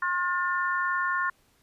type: harmonic tone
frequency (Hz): 357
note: F4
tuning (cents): +38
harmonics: 3 / 4 / 5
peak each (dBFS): -28 / -29 / -30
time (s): 0.02-1.3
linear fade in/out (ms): 5
effects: pink hiss -65 dBFS RMS until 1.62 s + resampled to 32000 Hz